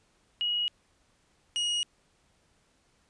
sine / 40% pulse tone pair in turn, 2899 / 2886 Hz, F#7 / F#7, -36 / -44 cents, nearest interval unison, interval 8 cents, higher first, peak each -26 dBFS, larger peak neither, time 0.41-0.68 / 1.56-1.83 s, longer neither, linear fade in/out 0 ms, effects pink hiss -68 dBFS RMS until 3.09 s + resampled to 22050 Hz

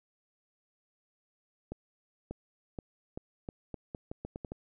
accelerating click train, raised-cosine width 2 ms, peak -25 dBFS, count 12, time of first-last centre 1.72-4.519 s, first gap 590 ms, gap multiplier 0.81, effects none

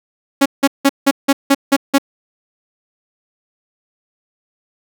sawtooth tone bursts, 276.7 Hz, C#4, 3 cents flat, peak -4 dBFS, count 8, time 0.41-1.984 s, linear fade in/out 10 ms, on 48 ms, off 170 ms, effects none

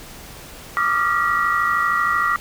sine tone cluster, 1165 / 1218 / 1388 / 1923 Hz, D6 / D#6 / F6 / B6, -14 / -37 / -11 / -47 cents, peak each -22 dBFS, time 0.77-2.36 s, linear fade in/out 0 ms, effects pink hiss -39 dBFS RMS until 2.4 s

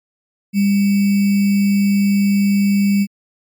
sine tone with sample-and-hold, 200 Hz, G3, 35 cents sharp, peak -11 dBFS, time 0.53-3.07 s, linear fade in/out 50 ms, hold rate 2450 Hz, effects MP3 96 kbps

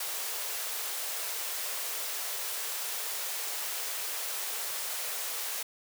white high-pass noise, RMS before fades -35 dBFS, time 0-5.63 s, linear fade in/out 5 ms, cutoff 400 Hz, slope 48 dB/octave, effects none

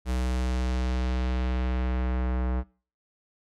square tone with low-pass filter sweep, 62.8 Hz, B1, 30 cents sharp, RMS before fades -27 dBFS, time 0.05-2.64 s, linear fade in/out 50 ms, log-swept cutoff 11000 to 1300 Hz, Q 0.88, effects noise-tail reverb RT60 0.4 s tail -22 dB re dry

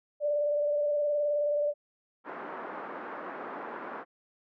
sine tone with vibrato, 587.3 Hz, D5, in tune, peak -25 dBFS, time 0.2-1.74 s, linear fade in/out 50 ms, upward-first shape square, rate 19 Hz, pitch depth 22 cents each way
white band-pass noise, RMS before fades -40 dBFS, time 2.24-4.05 s, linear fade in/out 50 ms, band 230 to 1400 Hz, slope 24 dB/octave
effects none

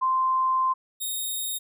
sine / 5% pulse tone pair in turn, 1042 / 3715 Hz, C6 / A#7, -7 / -7 cents, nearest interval octave + minor seventh, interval 2200 cents, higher second, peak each -20 dBFS, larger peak neither, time 0.01-0.74 / 1-1.59 s, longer first, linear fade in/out 20 ms, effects none

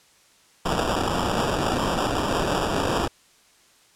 white noise with sample-and-hold, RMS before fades -24 dBFS, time 0.65-3.08 s, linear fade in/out 10 ms, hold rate 2100 Hz, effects white hiss -57 dBFS RMS until 3.95 s + low-pass 9000 Hz 12 dB/octave

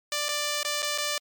5% pulse tone with dropouts, 590 Hz, D5, 8 cents sharp, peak -15 dBFS, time 0.12-1.18 s, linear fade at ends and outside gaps 2 ms, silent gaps 0.285-0.289 / 0.631-0.648 / 0.822-0.827 / 0.978-0.983 s, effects MP3 96 kbps

